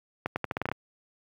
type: accelerating click train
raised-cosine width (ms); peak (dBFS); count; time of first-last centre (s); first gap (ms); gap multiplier
0.5; -13; 9; 0.26-0.716; 100; 0.83
effects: high-pass 80 Hz 12 dB/octave + 9-bit